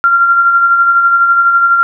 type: tone with tremolo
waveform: sine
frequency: 1381 Hz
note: F6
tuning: 20 cents flat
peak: -4 dBFS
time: 0.04-1.83 s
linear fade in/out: 0 ms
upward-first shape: sine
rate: 12 Hz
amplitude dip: 40%
effects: none